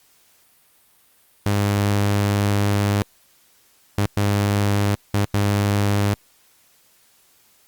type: tone bursts at uneven times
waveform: sawtooth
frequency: 101.7 Hz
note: G#2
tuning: 36 cents flat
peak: -13 dBFS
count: 5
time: 1.46-3.02 / 3.98-4.06 / 4.17-4.95 / 5.14-5.25 / 5.34-6.14 s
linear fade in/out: 0 ms
effects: white hiss -57 dBFS RMS until 7.67 s + Opus 48 kbps